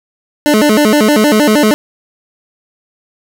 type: tone with vibrato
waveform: 25% pulse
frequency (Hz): 252.1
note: B3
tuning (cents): +36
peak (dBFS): -3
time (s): 0.46-1.74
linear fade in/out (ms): 0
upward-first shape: square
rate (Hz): 6.4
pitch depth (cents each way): 280
effects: none